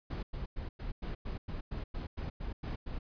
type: noise bursts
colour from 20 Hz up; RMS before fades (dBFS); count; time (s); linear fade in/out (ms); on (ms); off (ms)
brown; -38; 13; 0.1-2.99; 10; 130; 100
effects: resampled to 11025 Hz